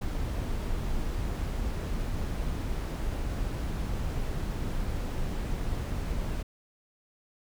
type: noise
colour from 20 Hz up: brown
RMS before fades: -31 dBFS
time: 0.01-6.43 s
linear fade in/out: 10 ms
effects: none